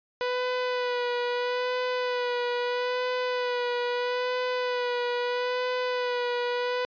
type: tone with vibrato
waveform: sawtooth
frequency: 493.9 Hz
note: B4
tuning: in tune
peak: -22 dBFS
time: 0.21-6.85 s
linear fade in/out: 0 ms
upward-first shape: sine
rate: 0.77 Hz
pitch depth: 27 cents each way
effects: resampled to 11025 Hz